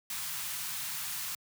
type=band-stop noise; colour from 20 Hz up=white; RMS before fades=-37 dBFS; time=0.1-1.35 s; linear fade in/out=2 ms; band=180 to 890 Hz; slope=24 dB/octave; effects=high-pass 100 Hz 12 dB/octave